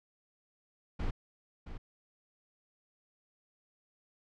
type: noise with echo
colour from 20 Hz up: brown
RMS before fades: -33 dBFS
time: 0.99-1.11 s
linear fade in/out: 10 ms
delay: 670 ms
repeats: 1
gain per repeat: -10 dB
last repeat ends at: 1.78 s
effects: low-pass 4000 Hz 12 dB/octave